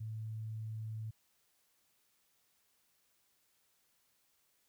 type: tone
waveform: sine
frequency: 110 Hz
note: A2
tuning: in tune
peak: -39 dBFS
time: 0-1.11 s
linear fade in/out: 10 ms
effects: white hiss -75 dBFS RMS until 4.68 s